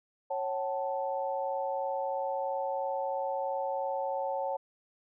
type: tone cluster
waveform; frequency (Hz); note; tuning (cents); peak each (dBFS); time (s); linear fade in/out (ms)
sine; 549 / 756 / 879; C#5 / F#5 / A5; -17 / +37 / -2; -33 / -36 / -35; 0.3-4.57; 10
effects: none